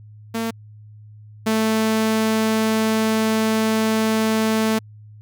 sawtooth tone pair in turn, 226.9 / 220.1 Hz, A#3 / A3, -47 / +1 cents, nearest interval minor second, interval 52 cents, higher first, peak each -18 / -13 dBFS, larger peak second, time 0.34-0.51 / 1.46-4.79 s, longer second, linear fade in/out 10 ms, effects added 106 Hz sine -40 dBFS peak until 5.21 s

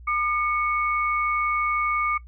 sine tone pair together, 1207 / 2217 Hz, D6 / C#7, +47 / 0 cents, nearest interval major seventh, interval 1053 cents, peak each -23 / -26 dBFS, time 0.07-2.18 s, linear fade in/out 10 ms, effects noise-tail reverb RT60 0.1 s tail -18 dB re dry + added 60 Hz sine -41 dBFS peak until 2.27 s

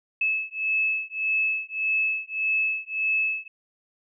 sine beating tone pair, 2600 / 2601.7 Hz, E7 / E7, -24 / -23 cents, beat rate 1.7 Hz, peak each -26 dBFS, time 0.21-3.48 s, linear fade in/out 5 ms, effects none

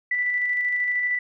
sine tone with tremolo, 1975.5 Hz, B6, in tune, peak -20 dBFS, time 0.11-1.19 s, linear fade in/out 5 ms, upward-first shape square, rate 13 Hz, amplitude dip 25%, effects none

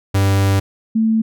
45% pulse / sine tone pair in turn, 98 / 222 Hz, G2 / A3, 0 / +16 cents, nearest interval octave + major second, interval 1416 cents, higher second, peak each -12 dBFS, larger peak neither, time 0.14-0.6 / 0.95-1.22 s, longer first, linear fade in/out 10 ms, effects none

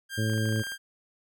sawtooth tone, 1596 Hz, G6, 31 cents sharp, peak -30 dBFS, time 0.09-0.78 s, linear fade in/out 50 ms
harmonic tone, 110 Hz, A2, in tune, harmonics 1 / 2 / 3 / 4 / 5, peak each -26 / -32 / -36 / -38 / -40 dBFS, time 0.17-0.63 s, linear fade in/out 20 ms
clicks, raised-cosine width 0.5 ms, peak -32 dBFS, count 11, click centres 0.298 / 0.335 / 0.379 / 0.456 / 0.49 / 0.525 / 0.56 / 0.595 / 0.637 / 0.669 / 0.72 s
effects none

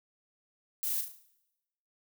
violet noise with echo, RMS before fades -33 dBFS, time 0.83-1.01 s, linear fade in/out 0 ms, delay 36 ms, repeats 6, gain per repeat -6 dB, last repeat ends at 1.226 s, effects noise-tail reverb RT60 0.9 s tail -18 dB re dry

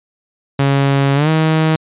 sawtooth tone with pitch glide, 138.59 to 158.28 Hz, C#3 to D#3, 0 to +30 cents, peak -7 dBFS, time 0.59-1.76 s, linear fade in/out 5 ms, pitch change +230 cents, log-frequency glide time 1.15-1.29 s, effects resampled to 8000 Hz

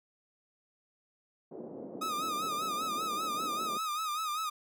pink band-pass noise, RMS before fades -44 dBFS, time 1.51-3.78 s, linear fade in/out 10 ms, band 210 to 590 Hz, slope 24 dB/octave
45% pulse tone with vibrato, 1244.5 Hz, D#6, in tune, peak -32 dBFS, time 2.01-4.5 s, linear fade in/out 10 ms, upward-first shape sine, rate 5.1 Hz, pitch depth 81 cents each way
effects none

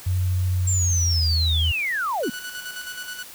sine tone with pitch glide, 91.4 to 80.49 Hz, F#2 to E2, -21 to -41 cents, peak -19 dBFS, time 0.06-1.72 s, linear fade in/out 10 ms, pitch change -220 cents, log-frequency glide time 0.65-1.31 s
sine linear sweep, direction down, 7459 to 196 Hz, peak -22 dBFS, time 0.67-2.3 s, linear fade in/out 5 ms
sawtooth tone with tremolo, 1480 Hz, F#6, in tune, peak -27 dBFS, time 2.23-3.23 s, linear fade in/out 5 ms, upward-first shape square, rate 9.4 Hz, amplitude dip 50%
effects white hiss -42 dBFS RMS until 3.34 s

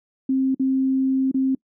sine tone with dropouts, 264.8 Hz, C4, 21 cents sharp, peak -17 dBFS, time 0.29-1.55 s, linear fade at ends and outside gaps 5 ms, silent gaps 0.547-0.596 / 1.315-1.343 s, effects noise-tail reverb RT60 0.1 s tail -25 dB re dry

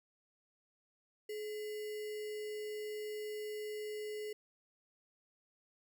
sine tone with sample-and-hold, 424.7 Hz, G#4, 39 cents sharp, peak -39 dBFS, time 1.29-4.33 s, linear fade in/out 5 ms, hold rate 2450 Hz, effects none

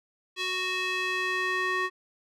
square tone with band-pass filter sweep, 370 Hz, F#4, in tune, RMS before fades -29 dBFS, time 0.36-1.9 s, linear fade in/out 50 ms, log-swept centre 3200 to 1600 Hz, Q 1.9, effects none

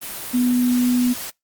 sine tone in noise, 246.9 Hz, B3, in tune, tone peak -15 dBFS, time 0.33-1.14 s, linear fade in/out 20 ms, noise white, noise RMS -31 dBFS, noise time 0.01-1.31 s, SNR +13 dB, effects noise-tail reverb RT60 0.2 s tail -26 dB re dry + Opus 24 kbps

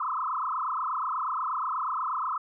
sine tone with frequency modulation, 1160 Hz, D6, 22 cents flat, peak -27 dBFS, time 0-2.38 s, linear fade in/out 5 ms, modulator 28.3 Hz, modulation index 5.8, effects none

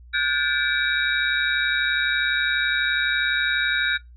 sine tone cluster, 1443 / 1575 / 1732 / 2314 / 3792 Hz, F#6 / G6 / A6 / D7 / A#7, -44 / +8 / -28 / -26 / +29 cents, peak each -25 / -25 / -28 / -28 / -26 dBFS, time 0.13-3.98 s, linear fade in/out 20 ms, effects noise-tail reverb RT60 0.2 s tail -21 dB re dry + added 60 Hz sine -43 dBFS peak until 4.16 s

